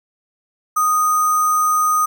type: tone with sample-and-hold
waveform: sine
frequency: 1240 Hz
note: D#6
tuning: 6 cents flat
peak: -13 dBFS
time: 0.76-2.06 s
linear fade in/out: 10 ms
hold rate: 7350 Hz
effects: none